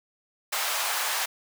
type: high-pass noise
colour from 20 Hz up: pink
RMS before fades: -28 dBFS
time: 0.52-1.26 s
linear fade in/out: 10 ms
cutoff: 720 Hz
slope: 24 dB/octave
effects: none